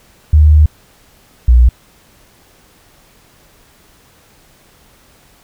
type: tone pair in turn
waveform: sine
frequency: 76 / 60.5 Hz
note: D#2 / B1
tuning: -40 / -35 cents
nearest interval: major third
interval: 395 cents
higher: first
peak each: -3 dBFS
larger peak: neither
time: 0.33-0.66 / 1.48-1.69 s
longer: first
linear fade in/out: 5 ms
effects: pink hiss -48 dBFS RMS until 5.43 s